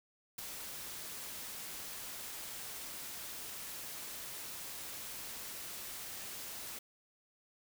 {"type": "noise with ADSR envelope", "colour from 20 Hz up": "white", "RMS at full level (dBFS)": -38, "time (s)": [0.38, 6.79], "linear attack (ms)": 10, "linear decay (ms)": 3, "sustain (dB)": -7, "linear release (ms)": 7, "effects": []}